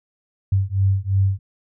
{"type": "beating tone pair", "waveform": "sine", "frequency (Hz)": [95.7, 98.6], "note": ["G2", "G2"], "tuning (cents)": [-41, 11], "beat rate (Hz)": 2.9, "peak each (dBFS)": -19, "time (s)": [0.52, 1.39], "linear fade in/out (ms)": 5, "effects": []}